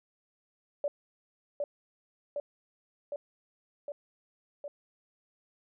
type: tone with echo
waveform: sine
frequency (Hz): 578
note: D5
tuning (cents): -28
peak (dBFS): -27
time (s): 0.84-0.88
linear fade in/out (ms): 2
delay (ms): 760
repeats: 5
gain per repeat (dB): -2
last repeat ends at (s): 4.68
effects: none